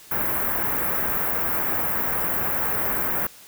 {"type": "band-stop noise", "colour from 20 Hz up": "white", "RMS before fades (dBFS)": -24, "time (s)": [0.11, 3.27], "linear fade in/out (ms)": 5, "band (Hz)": [1800, 15000], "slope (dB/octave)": 24, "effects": ["white hiss -47 dBFS RMS until 3.47 s"]}